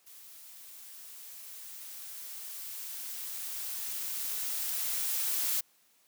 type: noise with level ramp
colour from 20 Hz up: blue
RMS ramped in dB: -52 to -30 dBFS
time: 0.06-5.61 s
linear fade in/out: 10 ms
effects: white hiss -67 dBFS RMS until 6.07 s + high-pass 150 Hz 12 dB/octave